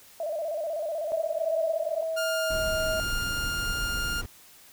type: tone with vibrato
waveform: sine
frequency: 632 Hz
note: D#5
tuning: 27 cents sharp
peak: -28 dBFS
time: 0.2-2.03 s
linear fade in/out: 2 ms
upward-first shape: square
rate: 16 Hz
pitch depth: 87 cents each way
type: tone with pitch glide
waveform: sine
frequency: 647 to 637 Hz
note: E5 to D#5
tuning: -32 to +41 cents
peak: -27 dBFS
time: 1.12-3 s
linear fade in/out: 0 ms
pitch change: -27 cents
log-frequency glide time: 2.28-2.62 s
type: tone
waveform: sawtooth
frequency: 1408 Hz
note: F6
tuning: 14 cents sharp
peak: -25 dBFS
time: 2.16-4.22 s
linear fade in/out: 20 ms
type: noise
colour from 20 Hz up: brown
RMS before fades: -34 dBFS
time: 2.5-4.26 s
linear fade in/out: 5 ms
effects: white hiss -53 dBFS RMS until 4.72 s